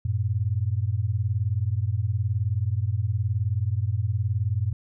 sine beating tone pair, 94.3 / 113.3 Hz, F#2 / A#2, +33 / -49 cents, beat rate 19 Hz, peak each -25 / -25 dBFS, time 0.05-4.73 s, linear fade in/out 5 ms, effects none

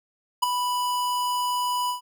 square tone with ADSR envelope, 987.8 Hz, B5, in tune, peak -16 dBFS, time 0.42-2.01 s, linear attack 13 ms, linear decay 9 ms, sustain -8 dB, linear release 120 ms, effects none

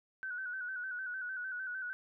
sine tone with vibrato, 1500 Hz, F#6, 23 cents sharp, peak -37 dBFS, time 0.23-1.93 s, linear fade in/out 0 ms, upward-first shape square, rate 6.6 Hz, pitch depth 45 cents each way, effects none

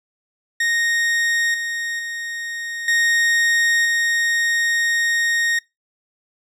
40% pulse tone with level steps, 1860 Hz, A#6, 4 cents flat, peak -16 / -22 / -25 / -14 / -16 dBFS, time 0.6-5.59 s, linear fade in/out 5 ms, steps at 1.54 / 1.99 / 2.88 / 3.85 s, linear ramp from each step 2 ms, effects noise-tail reverb RT60 0.2 s tail -23 dB re dry + low-pass 10000 Hz 12 dB/octave

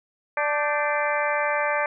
harmonic tone with a mistuned harmonic, 293.8 Hz, D4, 1 cent sharp, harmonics 2 / 3 / 4 / 5 / 6 / 7 / 8, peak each -26 / -28 / -29 / -30 / -31 / -31 / -32 dBFS, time 0.37-1.86 s, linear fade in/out 2 ms, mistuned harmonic 5, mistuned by +98 cents, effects none

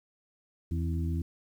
harmonic tone with a mistuned harmonic, 82.41 Hz, E2, in tune, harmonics 1 / 2 / 3 / 4, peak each -29 / -35 / -39 / -41 dBFS, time 0.71-1.22 s, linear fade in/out 5 ms, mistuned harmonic 3, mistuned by +61 cents, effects 10-bit

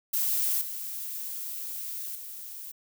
violet noise with level steps, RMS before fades -27 / -36 / -41 dBFS, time 0.13-2.72 s, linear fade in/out 10 ms, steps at 0.61 / 2.15 s, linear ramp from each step 5 ms, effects none

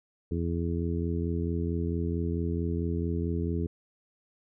harmonic tone, 84.5 Hz, E2, 43 cents sharp, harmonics 1 / 2 / 3 / 4 / 5, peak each -30 / -33 / -35 / -36 / -37 dBFS, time 0.31-3.67 s, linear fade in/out 5 ms, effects none

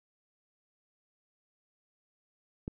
click, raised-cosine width 3 ms, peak -23 dBFS, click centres 2.679 s, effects none

